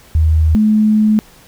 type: tone pair in turn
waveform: sine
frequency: 79 / 214.5 Hz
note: D#2 / A3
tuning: +27 / -44 cents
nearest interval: octave + perfect fourth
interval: 1729 cents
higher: second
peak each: -8 dBFS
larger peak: neither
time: 0.15-0.55 / 0.55-1.19 s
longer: second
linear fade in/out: 0 ms
effects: pink hiss -44 dBFS RMS until 1.47 s